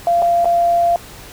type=tone with dropouts; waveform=sine; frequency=689 Hz; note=F5; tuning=24 cents flat; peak=-11 dBFS; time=0.07-0.96 s; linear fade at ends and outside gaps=1 ms; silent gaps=0.22-0.224 / 0.446-0.455 s; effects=pink hiss -37 dBFS RMS until 1.32 s